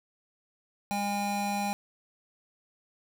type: tone pair together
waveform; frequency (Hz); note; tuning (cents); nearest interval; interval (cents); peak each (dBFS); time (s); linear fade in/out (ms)
square; 202.8 / 811.2; G#3 / G#5; -41 / -41; 2 octaves; 2400; -33 / -31; 0.91-1.73; 0
effects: none